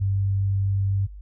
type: tone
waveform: sine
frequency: 98 Hz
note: G2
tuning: in tune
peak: -20 dBFS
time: 0-1.07 s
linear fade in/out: 20 ms
effects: noise-tail reverb RT60 0.1 s tail -24 dB re dry + added 50 Hz sine -37 dBFS peak until 1.21 s